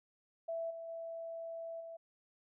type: tone with level steps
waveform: sine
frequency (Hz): 662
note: E5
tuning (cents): +7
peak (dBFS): -36 / -43 / -41 / -45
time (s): 0.48-1.97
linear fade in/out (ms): 10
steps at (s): 0.7 / 0.88 / 1.8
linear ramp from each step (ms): 10
effects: none